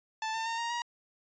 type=tone with pitch steps; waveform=sawtooth; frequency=880 / 897.5 / 915.3 / 933.4 / 951.9 Hz; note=A5 / A5 / A#5 / A#5 / A#5; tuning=0 / +34 / -32 / +2 / +36 cents; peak=-28 dBFS; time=0.22-0.82 s; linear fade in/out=2 ms; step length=120 ms; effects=resampled to 16000 Hz